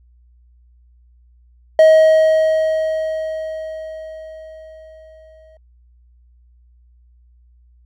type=tone with exponential decay; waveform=triangle; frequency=633 Hz; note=D#5; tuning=30 cents sharp; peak=-3 dBFS; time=1.79-5.57 s; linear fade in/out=2 ms; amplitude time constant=820 ms; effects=added 60 Hz sine -48 dBFS peak until 7.85 s